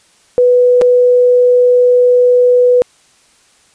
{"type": "tone with dropouts", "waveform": "sine", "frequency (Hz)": 493.9, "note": "B4", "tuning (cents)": 0, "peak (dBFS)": -5, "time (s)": [0.38, 2.82], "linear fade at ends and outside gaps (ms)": 0, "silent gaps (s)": [0.813, 0.818], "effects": ["white hiss -50 dBFS RMS until 3.74 s", "resampled to 22050 Hz"]}